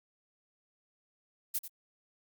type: noise with echo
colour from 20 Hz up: violet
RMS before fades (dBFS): -32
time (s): 1.54-1.59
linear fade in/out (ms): 10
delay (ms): 92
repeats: 1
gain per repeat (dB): -11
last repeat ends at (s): 1.682
effects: Opus 48 kbps